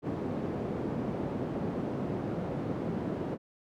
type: band-pass noise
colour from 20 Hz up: white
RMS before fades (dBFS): -34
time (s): 0.02-3.38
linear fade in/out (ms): 50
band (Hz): 120 to 340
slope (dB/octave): 12
effects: none